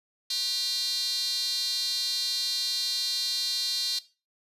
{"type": "tone with high-pass filter", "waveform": "square", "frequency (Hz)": 216.4, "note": "A3", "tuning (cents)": -29, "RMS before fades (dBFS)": -30, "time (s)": [0.3, 3.99], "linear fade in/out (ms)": 5, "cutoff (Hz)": 4200, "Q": 6.2, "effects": ["noise-tail reverb RT60 0.3 s tail -17 dB re dry", "resampled to 32000 Hz"]}